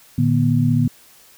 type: tone cluster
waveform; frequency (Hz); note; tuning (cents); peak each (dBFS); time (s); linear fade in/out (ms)
sine; 115 / 150.5 / 241.6; A#2 / D3 / B3; -23 / +43 / -38; -18; 0.18-0.88; 5
effects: white hiss -49 dBFS RMS until 1.37 s